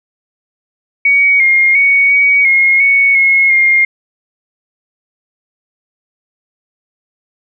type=tone with pitch steps; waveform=sine; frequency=2249 / 2130 / 2232 / 2254 / 2152 / 2220 / 2169 / 2124 Hz; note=C#7 / C7 / C#7 / C#7 / C7 / C#7 / C#7 / C7; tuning=+24 / +30 / +11 / +28 / +48 / +2 / -38 / +25 cents; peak=-6 dBFS; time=1.05-3.85 s; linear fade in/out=5 ms; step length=350 ms; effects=none